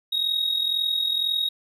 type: tone with amplitude modulation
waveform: triangle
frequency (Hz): 3770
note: A#7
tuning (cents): +19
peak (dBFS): -16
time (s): 0.12-1.49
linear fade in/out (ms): 10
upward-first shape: sine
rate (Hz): 42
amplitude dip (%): 70
effects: tanh soft clip ceiling -15 dBFS